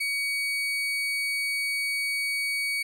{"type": "tone", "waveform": "35% pulse", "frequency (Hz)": 2250, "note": "C#7", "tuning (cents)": 25, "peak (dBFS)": -24, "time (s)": [0, 2.83], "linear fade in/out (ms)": 10, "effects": []}